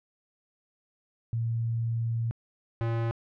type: tone pair in turn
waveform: sine / square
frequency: 115.2 / 115.2 Hz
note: A#2 / A#2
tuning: -20 / -20 cents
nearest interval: unison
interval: 0 cents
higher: neither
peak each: -26 / -27 dBFS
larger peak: first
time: 1.33-2.31 / 2.81-3.11 s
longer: first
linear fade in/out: 0 ms
effects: low-pass 2000 Hz 12 dB/octave